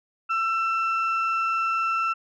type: tone pair together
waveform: sine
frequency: 1338 / 2676 Hz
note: E6 / E7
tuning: +25 / +25 cents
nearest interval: octave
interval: 1200 cents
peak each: -21 / -28 dBFS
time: 0.29-2.14 s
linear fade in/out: 20 ms
effects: tanh soft clip ceiling -18 dBFS